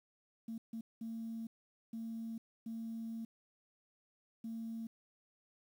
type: tone bursts at uneven times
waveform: sine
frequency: 226.4 Hz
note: A3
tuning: 50 cents sharp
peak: -39 dBFS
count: 6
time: 0.48-0.58 / 0.73-0.81 / 1.01-1.47 / 1.93-2.38 / 2.66-3.25 / 4.44-4.87 s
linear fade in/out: 5 ms
effects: tanh soft clip ceiling -36 dBFS + 11-bit